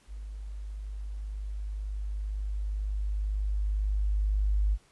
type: tone with level ramp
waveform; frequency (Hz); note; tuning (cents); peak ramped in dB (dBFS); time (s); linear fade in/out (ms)
sine; 51; G#1; -31; -37 to -22; 0.07-4.78; 50
effects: pink hiss -63 dBFS RMS until 4.91 s + resampled to 24000 Hz